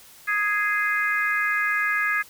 harmonic tone, 415.3 Hz, G#4, in tune, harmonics 3 / 4 / 5 / 6, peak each -28 / -23 / -26 / -34 dBFS, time 0.27-2.23 s, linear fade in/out 20 ms, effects white hiss -49 dBFS RMS until 2.29 s

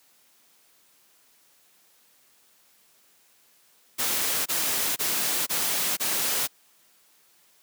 white noise bursts, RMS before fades -26 dBFS, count 5, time 3.98-6.476 s, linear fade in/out 20 ms, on 480 ms, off 24 ms, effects white hiss -61 dBFS RMS until 7.62 s + high-pass 150 Hz 12 dB/octave

